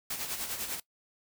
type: noise with tremolo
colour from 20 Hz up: white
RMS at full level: -34 dBFS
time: 0.1-0.8 s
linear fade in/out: 5 ms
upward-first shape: sine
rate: 10 Hz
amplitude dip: 55%
effects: noise-tail reverb RT60 0.1 s tail -20 dB re dry